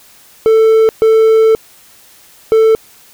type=tone bursts at uneven times; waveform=triangle; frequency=443.4 Hz; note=A4; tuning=13 cents sharp; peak=-3 dBFS; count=3; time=0.46-0.89 / 1.02-1.55 / 2.52-2.75 s; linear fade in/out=0 ms; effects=white hiss -43 dBFS RMS until 3.13 s